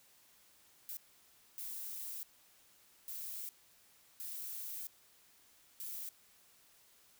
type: noise bursts at uneven times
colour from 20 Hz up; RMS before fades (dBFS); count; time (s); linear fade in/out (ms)
violet; -44; 5; 0.89-0.97 / 1.58-2.23 / 3.08-3.49 / 4.2-4.87 / 5.8-6.09; 0
effects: white hiss -66 dBFS RMS until 7.19 s